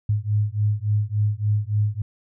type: beating tone pair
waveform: sine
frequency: 103.3 / 106.8 Hz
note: G#2 / G#2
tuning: -9 / +49 cents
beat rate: 3.5 Hz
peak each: -22 dBFS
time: 0.09-2.02 s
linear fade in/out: 5 ms
effects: none